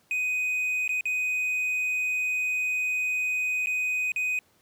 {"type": "tone with dropouts", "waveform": "triangle", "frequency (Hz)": 2500, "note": "D#7", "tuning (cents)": 8, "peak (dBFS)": -23, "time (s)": [0.11, 4.39], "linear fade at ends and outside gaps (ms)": 1, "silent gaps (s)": [[0.878, 0.892], [1.009, 1.055], [3.66, 3.67], [4.119, 4.161]], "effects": ["pink hiss -64 dBFS RMS until 4.61 s", "high-pass 100 Hz 12 dB/octave"]}